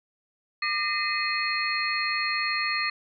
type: tone cluster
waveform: sine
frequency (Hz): 1200 / 1838 / 2046 / 2513 / 4276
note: D6 / A#6 / C7 / D#7 / C8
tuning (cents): +37 / -25 / -39 / +17 / +37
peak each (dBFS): -31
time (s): 0.62-2.9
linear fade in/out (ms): 5
effects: none

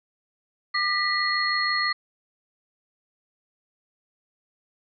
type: tone cluster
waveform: sine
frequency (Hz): 1201 / 1880 / 1966 / 4292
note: D6 / A#6 / B6 / C8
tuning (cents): +38 / +14 / -8 / +43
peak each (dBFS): -27 / -34 / -25 / -27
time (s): 0.74-1.93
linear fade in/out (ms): 10
effects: none

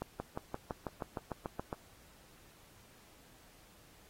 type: accelerating click train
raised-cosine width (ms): 1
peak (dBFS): -23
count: 12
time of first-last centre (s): 0.02-1.728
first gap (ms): 180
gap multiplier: 0.97
effects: pink hiss -62 dBFS RMS until 4.09 s + AAC 48 kbps

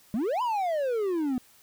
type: exponential two-way sweep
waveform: triangle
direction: up then down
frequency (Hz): 197.7 to 1022 to 244.1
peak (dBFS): -23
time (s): 0.14-1.38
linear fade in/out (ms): 0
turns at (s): 0.42
effects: white hiss -58 dBFS RMS until 1.62 s

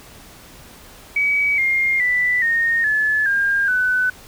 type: tone with pitch steps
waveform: sine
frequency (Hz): 2274 / 2122 / 1979.6 / 1847.1 / 1723.4 / 1608 / 1500.3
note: C#7 / C7 / B6 / A#6 / A6 / G6 / F#6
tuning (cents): +44 / +24 / +4 / -16 / -36 / +44 / +24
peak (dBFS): -15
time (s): 1.16-4.1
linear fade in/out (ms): 5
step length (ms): 420
effects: pink hiss -43 dBFS RMS until 4.27 s

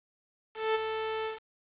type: tone with ADSR envelope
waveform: sawtooth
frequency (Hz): 440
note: A4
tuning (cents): 0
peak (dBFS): -20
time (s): 0.54-1.4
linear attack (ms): 210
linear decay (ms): 20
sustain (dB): -7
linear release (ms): 140
effects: resampled to 8000 Hz + 8-bit

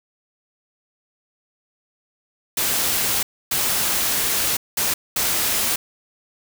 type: noise bursts at uneven times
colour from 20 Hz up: white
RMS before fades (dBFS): -21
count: 4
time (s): 2.57-3.23 / 3.51-4.57 / 4.77-4.94 / 5.16-5.76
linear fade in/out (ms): 5
effects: none

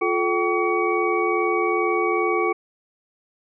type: tone cluster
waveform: sine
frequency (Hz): 351.4 / 433.8 / 769 / 1137 / 2252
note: F4 / A4 / G5 / C#6 / C#7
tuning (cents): +11 / -25 / -33 / +44 / +27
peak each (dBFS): -23 / -24 / -28 / -25 / -27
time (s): 0.01-2.53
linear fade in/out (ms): 10
effects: none

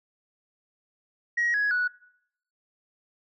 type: tone with pitch steps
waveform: sine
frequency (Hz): 1897 / 1670.6 / 1471.3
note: A#6 / G#6 / F#6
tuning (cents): +30 / +10 / -10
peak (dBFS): -21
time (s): 1.37-1.88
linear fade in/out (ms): 10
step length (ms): 170
effects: noise-tail reverb RT60 0.7 s tail -22 dB re dry + tanh soft clip ceiling -19 dBFS

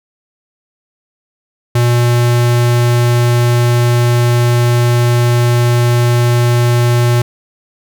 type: tone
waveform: square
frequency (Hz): 120.4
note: B2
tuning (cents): -44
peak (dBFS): -9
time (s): 1.75-7.22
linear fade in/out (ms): 5
effects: none

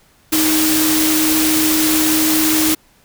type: tone in noise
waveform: sine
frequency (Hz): 312.9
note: D#4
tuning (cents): +10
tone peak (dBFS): -15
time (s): 0.32-2.75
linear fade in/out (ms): 10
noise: white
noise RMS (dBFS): -17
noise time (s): 0.32-2.75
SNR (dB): -1
effects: pink hiss -53 dBFS RMS until 3.04 s

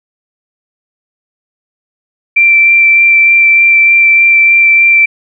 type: tone with vibrato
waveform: sine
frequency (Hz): 2349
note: D7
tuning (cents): 0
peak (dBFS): -3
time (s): 2.36-5.06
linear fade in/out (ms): 10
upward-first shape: sine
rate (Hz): 3.3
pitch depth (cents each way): 9
effects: none

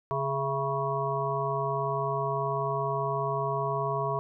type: harmonic tone with a mistuned harmonic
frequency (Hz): 138.59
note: C#3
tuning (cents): 0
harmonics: 1 / 3 / 5 / 7 / 8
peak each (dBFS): -33 / -33 / -33 / -33 / -33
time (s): 0.11-4.19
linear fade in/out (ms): 0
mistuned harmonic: 5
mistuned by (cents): -57
effects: none

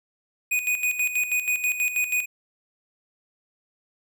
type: tone with tremolo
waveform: square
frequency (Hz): 2482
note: D#7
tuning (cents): -5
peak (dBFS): -21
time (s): 0.51-2.26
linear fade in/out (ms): 10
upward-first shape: square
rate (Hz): 6.2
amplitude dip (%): 65
effects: none

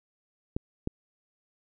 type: clicks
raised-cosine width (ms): 3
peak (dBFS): -16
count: 2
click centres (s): 0.565 / 0.874
effects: none

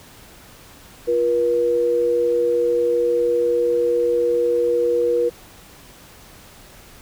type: tone pair together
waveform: sine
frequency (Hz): 347.3 / 480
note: F4 / B4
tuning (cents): -10 / -49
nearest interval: tritone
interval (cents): 561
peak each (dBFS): -24 / -16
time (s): 1.07-5.3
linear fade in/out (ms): 20
effects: pink hiss -45 dBFS RMS until 7.01 s

